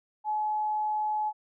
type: tone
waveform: sine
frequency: 852 Hz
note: G#5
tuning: 44 cents sharp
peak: -26 dBFS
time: 0.24-1.33 s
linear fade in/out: 50 ms
effects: none